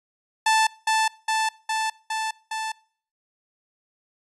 sawtooth tone with echo, 880 Hz, A5, in tune, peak -13 dBFS, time 0.46-0.67 s, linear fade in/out 5 ms, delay 410 ms, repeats 5, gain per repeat -2 dB, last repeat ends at 2.72 s, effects noise-tail reverb RT60 0.5 s tail -24 dB re dry + resampled to 24000 Hz

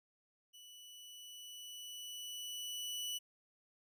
sawtooth tone with level ramp, 2960 Hz, F#7, in tune, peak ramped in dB -52 to -35 dBFS, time 0.53-3.19 s, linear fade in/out 20 ms, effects none

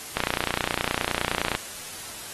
click train, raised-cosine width 0.3 ms, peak -7 dBFS, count 42, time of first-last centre 0.17-1.55 s, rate 29.7 Hz, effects white hiss -38 dBFS RMS until 2.33 s + AAC 32 kbps

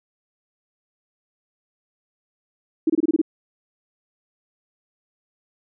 sine tone bursts, 319.9 Hz, D#4, 48 cents sharp, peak -14 dBFS, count 7, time 2.87-3.216 s, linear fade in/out 5 ms, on 28 ms, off 25 ms, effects none

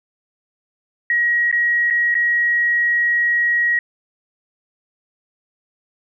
sine tone with dropouts, 1900 Hz, A#6, 33 cents sharp, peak -14 dBFS, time 1.1-3.79 s, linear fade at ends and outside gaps 2 ms, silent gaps 1.514-1.526 / 1.902-1.907 / 2.143-2.151 s, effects none

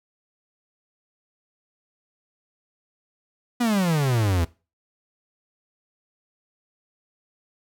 45% pulse exponential sweep, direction down, 248.5 to 80.4 Hz, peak -19 dBFS, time 3.6-4.45 s, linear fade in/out 10 ms, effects noise-tail reverb RT60 0.3 s tail -20 dB re dry

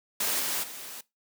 white noise with level steps, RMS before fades -28 / -30 / -41 dBFS, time 0.2-1.01 s, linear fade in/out 5 ms, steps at 0.39 / 0.62 s, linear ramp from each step 20 ms, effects noise-tail reverb RT60 0.2 s tail -20 dB re dry + high-pass 200 Hz 12 dB/octave

